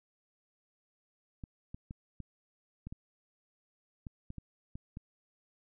clicks, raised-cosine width 5 ms, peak -30 dBFS, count 11, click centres 1.438 / 1.745 / 1.909 / 2.203 / 2.87 / 2.925 / 4.068 / 4.304 / 4.383 / 4.755 / 4.971 s, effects none

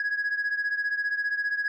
sine beating tone pair, 1661.2 / 1676.2 Hz, G#6 / G#6, 0 / +16 cents, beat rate 15 Hz, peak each -25 / -29 dBFS, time 0-1.68 s, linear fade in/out 2 ms, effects tanh soft clip ceiling -22 dBFS

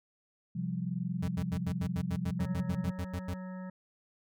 sine chord, C suspended fourth, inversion none, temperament equal, 130.81 / 174.61 / 196 Hz, C3 / F3 / G3, 0 / 0 / 0 cents, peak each -38 / -34 / -38 dBFS, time 0.55-2.92 s, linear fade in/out 10 ms
square tone bursts, 88.5 Hz, F2, 23 cents sharp, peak -34 dBFS, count 15, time 1.22-3.342 s, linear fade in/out 10 ms, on 64 ms, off 83 ms
harmonic tone, 185.2 Hz, F#3, 2 cents sharp, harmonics 1 / 3 / 5 / 7 / 9 / 10, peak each -39 / -49 / -53 / -56 / -58 / -59 dBFS, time 2.39-3.7 s, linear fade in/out 5 ms
effects none

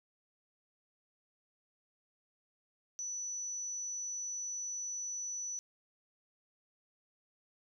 sine tone, 5950 Hz, F#8, 9 cents sharp, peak -37 dBFS, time 2.99-5.59 s, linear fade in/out 0 ms, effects none

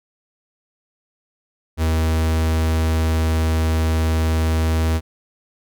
45% pulse tone, 80.1 Hz, E2, 49 cents flat, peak -16 dBFS, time 1.77-5.01 s, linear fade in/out 50 ms, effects none

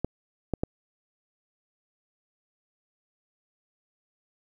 clicks, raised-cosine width 2 ms, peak -13 dBFS, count 3, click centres 0.046 / 0.537 / 0.635 s, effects 9-bit

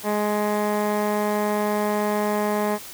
15% pulse tone with low-pass filter, 209.1 Hz, G#3, 12 cents sharp, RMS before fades -23 dBFS, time 0.03-2.79 s, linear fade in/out 50 ms, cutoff 1400 Hz, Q 1.9, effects white hiss -39 dBFS RMS until 2.93 s

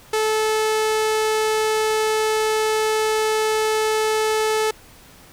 sawtooth tone with low-pass filter, 434.8 Hz, A4, 21 cents flat, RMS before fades -20 dBFS, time 0.13-4.71 s, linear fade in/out 5 ms, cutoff 11000 Hz, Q 0.87, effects pink hiss -47 dBFS RMS until 5.32 s

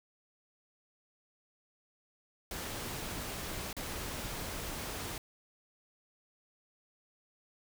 pink noise with dropouts, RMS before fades -40 dBFS, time 2.51-5.18 s, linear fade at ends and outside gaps 2 ms, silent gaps 3.729-3.766 s, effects none

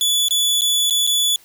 sawtooth tone with dropouts, 3442 Hz, A7, 39 cents flat, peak -12 dBFS, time 0.01-1.36 s, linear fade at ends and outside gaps 1 ms, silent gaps 0.284-0.308 / 0.61-0.618 / 0.899-0.907 / 1.067-1.073 s, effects white hiss -50 dBFS RMS until 1.44 s

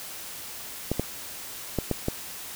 clicks, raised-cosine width 2 ms, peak -11 dBFS, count 5, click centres 0.916 / 0.996 / 1.787 / 1.913 / 2.084 s, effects white hiss -39 dBFS RMS until 2.55 s

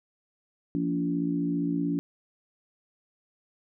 harmonic tone with a mistuned harmonic, 57.3 Hz, A#1, 29 cents flat, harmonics 3 / 4 / 5 / 6, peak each -30 / -36 / -27 / -38 dBFS, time 0.75-1.99 s, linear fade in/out 0 ms, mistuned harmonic 4, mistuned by +15 cents, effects none

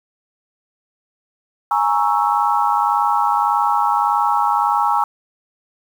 sine chord, A# half-diminished seventh, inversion third, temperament equal, 830.6 / 932.3 / 1108.7 / 1318.5 Hz, G#5 / A#5 / C#6 / E6, 0 / 0 / 0 / 0 cents, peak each -18 / -19 / -21 / -21 dBFS, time 1.71-5.04 s, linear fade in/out 2 ms, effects 7-bit

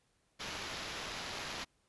white noise with sample-and-hold, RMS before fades -42 dBFS, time 0.39-1.65 s, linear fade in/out 20 ms, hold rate 8820 Hz, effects pink hiss -75 dBFS RMS until 1.88 s + resampled to 24000 Hz

